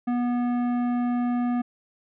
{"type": "tone with tanh clipping", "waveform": "triangle", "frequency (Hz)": 243.4, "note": "B3", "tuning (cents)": -25, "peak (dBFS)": -24, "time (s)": [0.07, 1.62], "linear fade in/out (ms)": 10, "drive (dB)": 17, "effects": []}